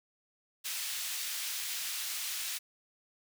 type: high-pass noise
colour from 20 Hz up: pink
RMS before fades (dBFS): -37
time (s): 0.64-2.59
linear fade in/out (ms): 20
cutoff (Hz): 2700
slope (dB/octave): 12
effects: none